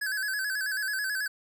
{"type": "tone with vibrato", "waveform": "square", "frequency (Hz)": 1611, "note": "G6", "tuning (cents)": 47, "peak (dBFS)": -29, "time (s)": [0.01, 1.28], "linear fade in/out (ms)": 10, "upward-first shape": "square", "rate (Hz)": 9.2, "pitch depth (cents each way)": 77, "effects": []}